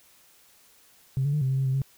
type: tone with pitch steps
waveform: sine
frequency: 133.3 / 142.8 / 150.1 / 131.5 / 133.4 / 134.5 / 131.7 / 135.7 Hz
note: C3 / D3 / D3 / C3 / C3 / C3 / C3 / C#3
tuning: +33 / -48 / +38 / +9 / +34 / +48 / +12 / -36 cents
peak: -21 dBFS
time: 1.17-1.818 s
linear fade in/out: 0 ms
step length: 81 ms
effects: tanh soft clip ceiling -18 dBFS + white hiss -58 dBFS RMS until 1.97 s